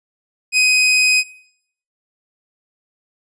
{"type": "tone", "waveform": "sawtooth", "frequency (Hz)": 2509, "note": "D#7", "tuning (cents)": 14, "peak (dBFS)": -8, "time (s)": [0.52, 1.24], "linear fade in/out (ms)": 50, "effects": ["noise-tail reverb RT60 0.7 s tail -21 dB re dry", "resampled to 22050 Hz"]}